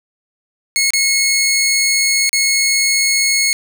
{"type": "tone with dropouts", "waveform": "15% pulse", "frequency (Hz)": 2179, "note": "C#7", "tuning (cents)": -30, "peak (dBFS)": -6, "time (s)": [0.76, 3.53], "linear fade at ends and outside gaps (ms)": 0, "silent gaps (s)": [[0.905, 0.935], [2.293, 2.33]], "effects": []}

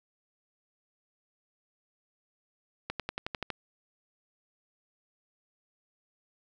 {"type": "accelerating click train", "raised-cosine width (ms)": 0.3, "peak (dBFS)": -17, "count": 8, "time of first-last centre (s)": [2.9, 3.503], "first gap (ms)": 97, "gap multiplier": 0.96, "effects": []}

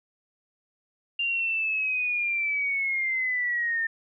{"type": "linear sweep", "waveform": "sine", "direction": "down", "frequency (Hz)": [2794, 1803], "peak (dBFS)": -24, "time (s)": [1.19, 3.87], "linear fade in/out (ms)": 5, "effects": []}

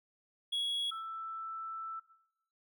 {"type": "tone pair in turn", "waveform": ["triangle", "sine"], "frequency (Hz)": [3337, 1324.3], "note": ["G#7", "E6"], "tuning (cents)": [8, 8], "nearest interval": "octave + major third", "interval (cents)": 1600, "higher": "first", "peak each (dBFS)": [-30, -38], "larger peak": "first", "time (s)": [[0.52, 0.91], [0.91, 2]], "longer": "second", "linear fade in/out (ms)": 10, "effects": ["noise-tail reverb RT60 0.8 s tail -17 dB re dry"]}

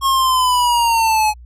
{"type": "linear sweep", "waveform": "square", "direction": "down", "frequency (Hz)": [1090, 844], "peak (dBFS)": -13, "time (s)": [0.01, 1.34], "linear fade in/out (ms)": 50, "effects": ["added 60 Hz sine -36 dBFS peak until 1.45 s", "resampled to 32000 Hz"]}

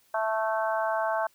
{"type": "harmonic tone", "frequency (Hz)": 220, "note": "A3", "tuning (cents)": 0, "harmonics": [3, 4, 5, 6, 7], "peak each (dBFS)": [-28, -30, -33, -38, -34], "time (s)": [0.14, 1.27], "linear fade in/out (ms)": 5, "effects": ["white hiss -64 dBFS RMS until 1.34 s"]}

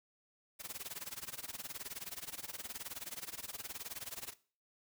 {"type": "noise with tremolo", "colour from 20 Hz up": "white", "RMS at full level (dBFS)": -42, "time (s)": [0.59, 4.34], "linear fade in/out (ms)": 20, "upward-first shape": "sine", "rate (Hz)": 19, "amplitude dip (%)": 95, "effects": ["noise-tail reverb RT60 0.4 s tail -18 dB re dry"]}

